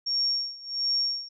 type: tone with tremolo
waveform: sine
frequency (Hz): 5530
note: F8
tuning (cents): -18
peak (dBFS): -22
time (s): 0.06-1.29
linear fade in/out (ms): 10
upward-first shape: sine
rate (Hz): 1.4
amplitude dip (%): 90
effects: none